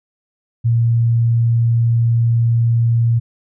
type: tone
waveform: sine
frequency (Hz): 116.54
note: A#2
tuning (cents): 0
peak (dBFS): -11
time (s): 0.64-3.2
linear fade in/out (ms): 20
effects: none